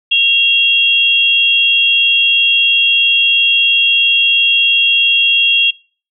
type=tone pair together; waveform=sine; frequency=2757 / 3279 Hz; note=F7 / G#7; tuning=-23 / -23 cents; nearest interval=minor third; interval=300 cents; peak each=-11 dBFS; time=0.11-5.71 s; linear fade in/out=10 ms; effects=noise-tail reverb RT60 0.4 s tail -25 dB re dry